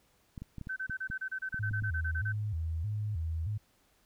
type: clicks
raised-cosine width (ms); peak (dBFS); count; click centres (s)
5; -29; 10; 0.378 / 0.42 / 0.583 / 0.613 / 0.671 / 0.897 / 1.101 / 1.544 / 1.712 / 1.823
type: tone bursts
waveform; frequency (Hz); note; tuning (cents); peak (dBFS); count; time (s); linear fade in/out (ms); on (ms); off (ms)
sine; 1533; G6; -39; -33; 16; 0.69-2.324; 10; 74; 30
type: tone with vibrato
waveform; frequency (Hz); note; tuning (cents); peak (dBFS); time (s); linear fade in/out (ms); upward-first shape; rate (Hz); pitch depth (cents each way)
sine; 92.5; F#2; 0; -31; 1.59-3.58; 10; square; 1.6; 230
effects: pink hiss -69 dBFS RMS until 4.05 s